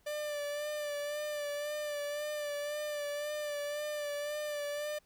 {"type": "tone with vibrato", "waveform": "45% pulse", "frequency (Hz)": 590, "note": "D5", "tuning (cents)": 8, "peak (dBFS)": -35, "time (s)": [0.06, 4.99], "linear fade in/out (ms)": 10, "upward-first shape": "sine", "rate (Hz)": 1.9, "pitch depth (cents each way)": 31, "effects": ["pink hiss -70 dBFS RMS until 5.05 s"]}